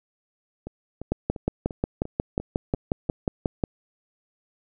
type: two click trains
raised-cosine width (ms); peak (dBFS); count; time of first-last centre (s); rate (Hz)
2; -21 / -9; 8 / 15; 0.67-3.092 / 1.12-3.638; 2.89 / 5.56
effects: none